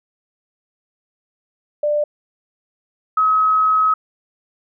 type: tone pair in turn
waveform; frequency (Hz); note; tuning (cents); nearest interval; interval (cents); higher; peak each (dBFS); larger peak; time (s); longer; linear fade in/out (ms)
sine; 593 / 1277; D5 / D#6; +17 / +45; octave + minor second; 1328; second; -15 / -12; second; 1.83-2.04 / 3.17-3.94; second; 5
effects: none